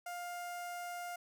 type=tone with notch filter; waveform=sawtooth; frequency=704 Hz; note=F5; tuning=14 cents sharp; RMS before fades=-43 dBFS; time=0.06-1.16 s; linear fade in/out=5 ms; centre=3800 Hz; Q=1.4; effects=none